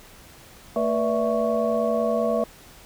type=tone cluster; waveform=sine; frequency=225.5 / 484.4 / 590 / 660 / 1108 Hz; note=A3 / B4 / D5 / E5 / C#6; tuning=+43 / -34 / +8 / +2 / -1 cents; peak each=-27 / -26 / -27 / -24 / -33 dBFS; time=0.76-2.44 s; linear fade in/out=2 ms; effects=pink hiss -48 dBFS RMS until 2.85 s